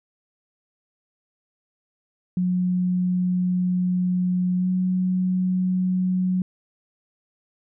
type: tone with pitch glide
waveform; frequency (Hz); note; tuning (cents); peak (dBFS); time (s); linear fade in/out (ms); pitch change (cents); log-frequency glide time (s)
sine; 181.1 to 183.95; F#3 to F#3; -37 to -10; -19; 2.37-6.42; 2; +27; 4.57-4.68
effects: none